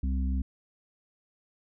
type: harmonic tone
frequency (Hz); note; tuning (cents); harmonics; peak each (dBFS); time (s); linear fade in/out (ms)
65.4; C2; 0; 1 / 3 / 4; -26 / -36 / -38; 0.03-0.42; 5
effects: none